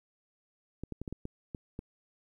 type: clicks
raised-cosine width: 3 ms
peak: -25 dBFS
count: 8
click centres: 0.836 / 0.923 / 1.016 / 1.078 / 1.126 / 1.254 / 1.548 / 1.791 s
effects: 11-bit